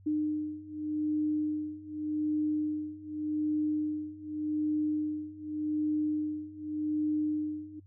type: beating tone pair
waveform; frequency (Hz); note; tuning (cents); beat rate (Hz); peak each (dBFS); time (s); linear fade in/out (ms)
sine; 303.3 / 304.15; D#4 / D#4; -44 / -39; 0.85; -33 / -31; 0.06-7.8; 10
effects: noise-tail reverb RT60 0.1 s tail -24 dB re dry + added 96 Hz sine -53 dBFS peak until 7.86 s